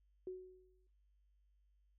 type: tone with exponential decay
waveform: sine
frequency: 370 Hz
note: F#4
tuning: in tune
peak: -40 dBFS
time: 0.27-0.87 s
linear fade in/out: 2 ms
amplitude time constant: 130 ms
effects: noise-tail reverb RT60 0.5 s tail -22 dB re dry + added 50 Hz sine -70 dBFS peak until 1.98 s